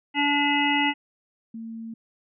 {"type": "harmonic tone", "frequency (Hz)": 288.2, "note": "D4", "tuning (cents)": -33, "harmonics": [1, 3, 5, 7, 9, 10], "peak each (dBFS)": [-25, -25, -36, -25, -29, -28], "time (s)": [0.14, 0.94], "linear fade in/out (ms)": 50}
{"type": "tone", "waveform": "sine", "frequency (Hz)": 226.2, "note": "A3", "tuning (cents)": 48, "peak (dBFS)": -33, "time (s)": [1.54, 1.94], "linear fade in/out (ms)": 5}
{"effects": []}